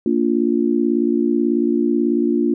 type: chord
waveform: sine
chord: Bb major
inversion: none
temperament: just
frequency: 233.1 / 291.4 / 349.6 Hz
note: Bb3 / D4 / F4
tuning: 0 / -13 / +2 cents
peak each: -19 dBFS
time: 0.06-2.54 s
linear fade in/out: 2 ms
effects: none